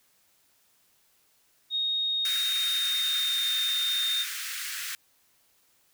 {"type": "tone with pitch glide", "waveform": "sine", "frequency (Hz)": [3729, 3656], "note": ["A#7", "A#7"], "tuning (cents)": [0, -34], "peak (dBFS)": -25, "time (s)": [1.7, 4.26], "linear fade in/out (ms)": 50, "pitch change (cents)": -34, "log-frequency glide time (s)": [2.06, 3.46]}
{"type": "high-pass noise", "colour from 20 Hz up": "pink", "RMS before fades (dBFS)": -35, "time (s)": [2.25, 4.95], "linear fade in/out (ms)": 0, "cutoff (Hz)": 1400, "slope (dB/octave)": 48}
{"effects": ["white hiss -66 dBFS RMS until 5.93 s"]}